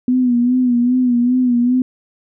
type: tone with vibrato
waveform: sine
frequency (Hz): 246.9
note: B3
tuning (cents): 0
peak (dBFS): -11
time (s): 0.08-1.82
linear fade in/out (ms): 2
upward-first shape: sine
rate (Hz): 2.5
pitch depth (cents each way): 58
effects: none